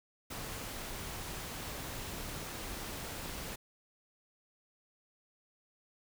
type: noise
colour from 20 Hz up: pink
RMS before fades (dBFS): -42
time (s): 0.3-3.56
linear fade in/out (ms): 10
effects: none